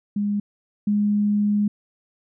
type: tone pair in turn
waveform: sine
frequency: 205 / 206.9 Hz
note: G#3 / G#3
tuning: -22 / -6 cents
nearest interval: unison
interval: 16 cents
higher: second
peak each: -20 / -17 dBFS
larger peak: second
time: 0.16-0.4 / 0.87-1.68 s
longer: second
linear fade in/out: 5 ms
effects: none